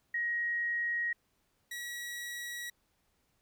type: tone pair in turn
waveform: sine / sawtooth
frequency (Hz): 1889 / 1922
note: A#6 / B6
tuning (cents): +22 / -48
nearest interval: unison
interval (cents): 30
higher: second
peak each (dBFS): -30 / -35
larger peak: first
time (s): 0.14-1.13 / 1.71-2.7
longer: neither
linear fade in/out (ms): 5
effects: pink hiss -75 dBFS RMS until 3.41 s